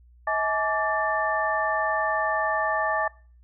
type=tone cluster; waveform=sine; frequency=640 / 851 / 1162 / 1779 Hz; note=D#5 / G#5 / D6 / A6; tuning=+49 / +42 / -19 / +19 cents; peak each=-28 dBFS; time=0.27-3.08 s; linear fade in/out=5 ms; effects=noise-tail reverb RT60 0.4 s tail -22 dB re dry + added 60 Hz sine -51 dBFS peak until 3.43 s